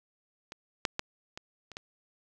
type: clicks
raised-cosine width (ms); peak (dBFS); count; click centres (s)
0.2; -24 / -9 / -13 / -23 / -28 / -21; 6; 0.521 / 0.852 / 0.994 / 1.375 / 1.717 / 1.769
effects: none